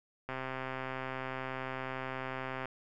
click train, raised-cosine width 0.5 ms, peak -23 dBFS, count 311, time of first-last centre 0.29-2.656 s, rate 131 Hz, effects none

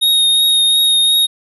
square tone with vibrato, 3729 Hz, A#7, in tune, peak -10 dBFS, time 0.01-1.27 s, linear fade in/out 20 ms, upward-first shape triangle, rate 2.8 Hz, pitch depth 17 cents each way, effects none

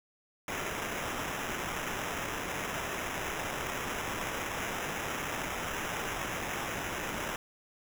blue noise with sample-and-hold, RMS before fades -36 dBFS, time 0.48-7.36 s, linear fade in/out 2 ms, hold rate 4410 Hz, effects none

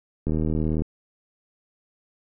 click train, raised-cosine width 3 ms, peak -13 dBFS, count 44, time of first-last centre 0.27-0.82 s, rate 78.2 Hz, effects none

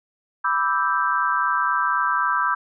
sine chord, E minor seventh, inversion second, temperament equal, 987.8 / 1174.7 / 1318.5 / 1568 Hz, B5 / D6 / E6 / G6, 0 / 0 / 0 / 0 cents, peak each -24 dBFS, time 0.44-2.55 s, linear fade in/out 10 ms, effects none

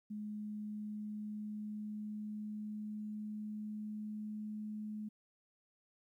sine tone with pitch glide, 210.6 to 212.8 Hz, G#3 to G#3, +24 to +42 cents, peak -40 dBFS, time 0.1-5.09 s, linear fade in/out 10 ms, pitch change +18 cents, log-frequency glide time 0.21-4.63 s, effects 13-bit

